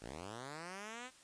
5% pulse linear sweep, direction up, 46.72 to 261.6 Hz, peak -34 dBFS, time 0-1.11 s, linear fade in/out 50 ms, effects white hiss -62 dBFS RMS until 1.23 s + resampled to 22050 Hz

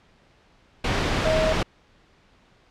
sine tone in noise, 633 Hz, D#5, 30 cents sharp, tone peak -20 dBFS, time 1.25-1.53 s, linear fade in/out 5 ms, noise pink, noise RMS -23 dBFS, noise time 0.84-1.63 s, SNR 0 dB, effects pink hiss -58 dBFS RMS until 2.7 s + low-pass 4000 Hz 12 dB/octave

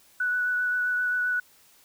sine tone with vibrato, 1480 Hz, F#6, in tune, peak -23 dBFS, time 0.2-1.4 s, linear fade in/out 5 ms, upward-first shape triangle, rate 7.6 Hz, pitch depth 17 cents each way, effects white hiss -58 dBFS RMS until 1.84 s

